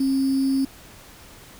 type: tone with sample-and-hold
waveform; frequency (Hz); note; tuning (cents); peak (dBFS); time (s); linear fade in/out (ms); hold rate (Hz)
sine; 269.1; C4; +49; -18; 0-0.65; 5; 4900
effects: pink hiss -46 dBFS RMS until 1.59 s